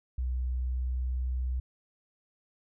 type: tone with pitch glide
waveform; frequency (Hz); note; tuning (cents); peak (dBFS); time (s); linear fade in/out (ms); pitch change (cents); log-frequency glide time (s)
sine; 62.7 to 63.1; B1 to B1; +27 to +38; -28; 0.18-1.6; 5; +11; 0.51-1.25
effects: none